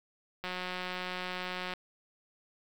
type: click train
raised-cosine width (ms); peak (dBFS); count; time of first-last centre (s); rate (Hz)
0.3; -21; 237; 0.44-1.737; 182
effects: 8-bit